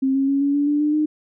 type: tone with pitch steps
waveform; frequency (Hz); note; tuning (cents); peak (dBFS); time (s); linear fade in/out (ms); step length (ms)
sine; 266.6 / 271.7 / 277 / 282.3 / 287.7 / 293.3 / 298.9 / 304.7; C4 / C#4 / C#4 / C#4 / D4 / D4 / D4 / D#4; +33 / -35 / -1 / +32 / -36 / -2 / +31 / -36; -16; 0.02-1.06; 10; 130
effects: none

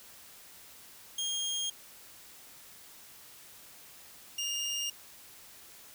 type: tone pair in turn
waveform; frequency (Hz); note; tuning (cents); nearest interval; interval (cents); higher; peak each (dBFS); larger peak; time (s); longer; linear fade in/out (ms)
25% pulse; 3238 / 2826; G#7 / F7; -45 / +20; major second; 235; first; -28; neither; 1.18-1.7 / 4.38-4.9; neither; 5
effects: white hiss -53 dBFS RMS until 5.94 s

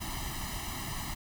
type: noise with comb filter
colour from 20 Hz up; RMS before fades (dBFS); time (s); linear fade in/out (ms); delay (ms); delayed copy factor
pink; -37; 0-1.15; 20; 1; +0.95
effects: none

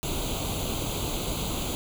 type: noise with comb filter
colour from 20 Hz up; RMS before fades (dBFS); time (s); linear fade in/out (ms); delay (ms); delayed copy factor
pink; -30; 0.03-1.75; 0; 0.28; +0.85
effects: none

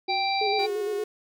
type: tone with exponential decay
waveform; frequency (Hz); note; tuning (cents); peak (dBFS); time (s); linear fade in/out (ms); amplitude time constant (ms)
sine; 370; F#4; 0; -30; 0.08-0.45; 5; 80
type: harmonic tone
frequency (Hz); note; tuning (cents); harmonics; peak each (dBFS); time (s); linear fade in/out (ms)
784; G5; 0; 1 / 3 / 5 / 6; -25 / -30 / -32 / -33; 0.08-0.67; 20
type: tone with vibrato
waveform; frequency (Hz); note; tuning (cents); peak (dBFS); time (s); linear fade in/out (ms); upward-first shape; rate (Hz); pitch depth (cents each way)
sine; 415.1; G#4; -1; -26; 0.41-1.04; 5; square; 8.7; 42
type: tone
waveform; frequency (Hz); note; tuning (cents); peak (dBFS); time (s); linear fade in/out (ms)
sawtooth; 363.8; F#4; -29; -32; 0.59-1.04; 2
effects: none

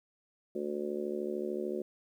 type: harmonic tone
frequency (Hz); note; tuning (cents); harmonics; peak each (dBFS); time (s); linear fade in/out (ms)
73.42; D2; 0; 3 / 4 / 5 / 6 / 7 / 8; -40 / -45 / -35 / -44 / -41 / -45; 0.55-1.82; 5
effects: 11-bit

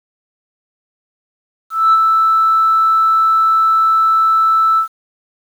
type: tone with ADSR envelope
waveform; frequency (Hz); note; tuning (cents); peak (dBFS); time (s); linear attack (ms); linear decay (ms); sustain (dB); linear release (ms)
sine; 1318.5; E6; 0; -4; 1.7-4.88; 230; 34; -4; 99
effects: tanh soft clip ceiling -4 dBFS + 7-bit

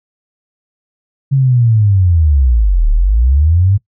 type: linear two-way sweep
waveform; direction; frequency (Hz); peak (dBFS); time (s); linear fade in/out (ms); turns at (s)
sine; down then up; 139.5 to 35 to 102.5; -7; 1.31-3.78; 20; 2.9
effects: noise-tail reverb RT60 0.1 s tail -19 dB re dry

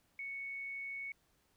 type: tone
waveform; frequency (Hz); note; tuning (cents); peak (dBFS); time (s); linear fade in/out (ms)
sine; 2217; C#7; 0; -40; 0.19-1.12; 2
effects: pink hiss -74 dBFS RMS until 1.56 s

